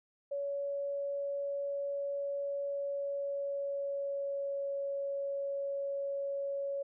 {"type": "tone with pitch glide", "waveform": "sine", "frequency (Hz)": [563, 557.5], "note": ["C#5", "C#5"], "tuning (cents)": [27, 10], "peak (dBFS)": -33, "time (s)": [0.31, 6.83], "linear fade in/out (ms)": 10, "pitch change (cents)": -17, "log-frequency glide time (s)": [2.73, 4.71], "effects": []}